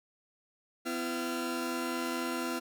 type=tone cluster; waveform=sawtooth; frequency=253 / 337.2 / 1379 Hz; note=B3 / E4 / F6; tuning=+42 / +39 / -22 cents; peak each=-32 / -32 / -36 dBFS; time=0.85-2.6 s; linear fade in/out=20 ms; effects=none